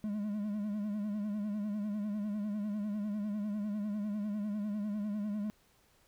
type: tone with vibrato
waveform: triangle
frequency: 208.1 Hz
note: G#3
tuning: 4 cents sharp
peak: -31 dBFS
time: 0.04-5.5 s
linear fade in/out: 0 ms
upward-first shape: sine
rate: 10 Hz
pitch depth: 61 cents each way
effects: pink hiss -68 dBFS RMS until 6.07 s